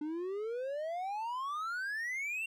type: exponential sweep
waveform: triangle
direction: up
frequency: 293.7 to 2760 Hz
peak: -33 dBFS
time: 0.01-2.46 s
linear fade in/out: 5 ms
effects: none